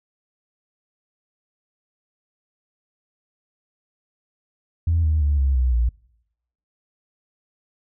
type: tone with pitch steps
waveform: sine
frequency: 83.3 / 77.72 / 72.52 / 67.66 / 63.13 / 58.9 Hz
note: E2 / D#2 / D2 / C#2 / B1 / A#1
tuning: +19 / -1 / -21 / -41 / +39 / +19 cents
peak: -15 dBFS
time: 4.87-5.89 s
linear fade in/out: 5 ms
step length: 170 ms
effects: noise-tail reverb RT60 0.8 s tail -25 dB re dry + tanh soft clip ceiling -12 dBFS